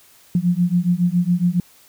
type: beating tone pair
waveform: sine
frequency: 172.8 / 180 Hz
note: F3 / F#3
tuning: -18 / -47 cents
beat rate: 7.2 Hz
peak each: -18 dBFS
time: 0.35-1.6 s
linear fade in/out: 2 ms
effects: white hiss -51 dBFS RMS until 1.88 s